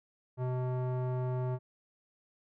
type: tone with low-pass filter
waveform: square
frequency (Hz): 126.7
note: B2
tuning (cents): +45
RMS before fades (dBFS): -33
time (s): 0.37-1.59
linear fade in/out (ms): 50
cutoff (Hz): 850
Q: 1.3
effects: none